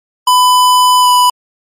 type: tone with pitch glide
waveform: square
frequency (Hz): 1000 to 991.9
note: B5 to B5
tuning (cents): +21 to +7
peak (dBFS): -6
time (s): 0.27-1.3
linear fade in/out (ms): 5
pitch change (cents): -14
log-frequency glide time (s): 1.01-1.08
effects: MP3 64 kbps